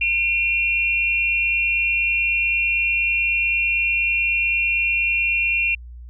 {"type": "tone pair together", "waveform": "sine", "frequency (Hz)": [2403, 2732], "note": ["D7", "F7"], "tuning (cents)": [39, -39], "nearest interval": "major second", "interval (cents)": 222, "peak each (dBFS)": -20, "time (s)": [0.01, 5.75], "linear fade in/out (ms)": 5, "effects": ["added 60 Hz sine -35 dBFS peak until 6.09 s"]}